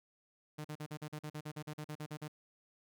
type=tone bursts; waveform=sawtooth; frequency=151.6 Hz; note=D#3; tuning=45 cents flat; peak=-37 dBFS; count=16; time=0.58-2.281 s; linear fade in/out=10 ms; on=66 ms; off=43 ms; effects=none